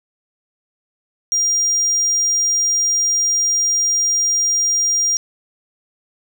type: tone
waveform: triangle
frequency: 5700 Hz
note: F8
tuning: 34 cents sharp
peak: -13 dBFS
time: 1.32-5.17 s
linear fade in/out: 0 ms
effects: none